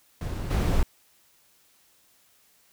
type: noise with level steps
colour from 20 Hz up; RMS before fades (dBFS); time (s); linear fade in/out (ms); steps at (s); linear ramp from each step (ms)
brown; -31 / -23; 0.21-0.83; 2; 0.5; 10
effects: white hiss -62 dBFS RMS until 2.72 s